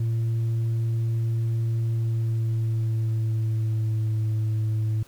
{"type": "tone with pitch glide", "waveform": "sine", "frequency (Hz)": [114.2, 109.23], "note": ["A#2", "A2"], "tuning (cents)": [-35, -12], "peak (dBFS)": -19, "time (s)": [0, 5.03], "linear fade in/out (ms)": 5, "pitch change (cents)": -77, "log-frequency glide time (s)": [1.88, 4.26], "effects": ["tanh soft clip ceiling -21 dBFS", "pink hiss -54 dBFS RMS until 5.07 s"]}